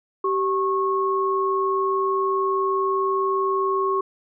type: tone pair together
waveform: sine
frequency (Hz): 386.7 / 1093.8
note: G4 / C#6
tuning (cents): -24 / -23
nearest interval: octave + tritone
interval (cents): 1801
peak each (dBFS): -22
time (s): 0.24-4.01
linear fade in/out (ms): 5
effects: none